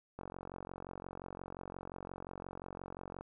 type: click train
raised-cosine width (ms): 1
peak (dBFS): -30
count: 139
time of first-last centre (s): 0.19-3.21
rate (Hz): 45.7
effects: none